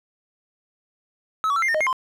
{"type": "tone with pitch steps", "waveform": "triangle", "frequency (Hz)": [1291, 1135, 1339, 2099, 1826, 620, 2135, 1037], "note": ["E6", "C#6", "E6", "C7", "A#6", "D#5", "C7", "C6"], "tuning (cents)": [-37, 41, 27, 5, -36, -6, 34, -16], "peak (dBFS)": -17, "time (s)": [1.44, 1.928], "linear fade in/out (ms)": 0, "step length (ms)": 61, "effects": []}